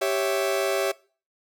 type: chord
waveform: 40% pulse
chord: C# diminished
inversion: second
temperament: equal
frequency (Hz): 392 / 554.4 / 659.3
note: G4 / C#5 / E5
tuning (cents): 0 / 0 / 0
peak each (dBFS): -26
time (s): 0.01-0.92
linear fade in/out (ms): 10
effects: noise-tail reverb RT60 0.4 s tail -22 dB re dry